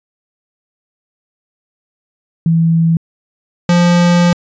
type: tone pair in turn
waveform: sine / square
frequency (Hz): 164.81 / 174.53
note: E3 / F3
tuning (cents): 0 / -1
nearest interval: minor second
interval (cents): 99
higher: second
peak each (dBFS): -8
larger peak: neither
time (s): 2.46-2.97 / 3.69-4.33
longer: second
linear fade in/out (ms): 2
effects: resampled to 16000 Hz